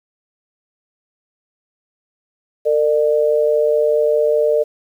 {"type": "tone pair together", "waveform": "sine", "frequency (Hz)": [454.2, 599], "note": ["A#4", "D5"], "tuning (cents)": [-45, 34], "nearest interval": "perfect fourth", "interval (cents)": 479, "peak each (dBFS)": -15, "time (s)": [2.65, 4.64], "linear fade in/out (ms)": 20, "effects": ["8-bit"]}